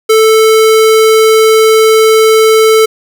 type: tone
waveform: square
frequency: 440 Hz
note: A4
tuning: in tune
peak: -4 dBFS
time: 0.09-2.86 s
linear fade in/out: 10 ms
effects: none